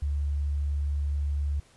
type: tone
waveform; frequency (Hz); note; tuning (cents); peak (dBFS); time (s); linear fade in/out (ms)
sine; 72; D2; -34; -25; 0.02-1.6; 5
effects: pink hiss -59 dBFS RMS until 1.76 s + resampled to 24000 Hz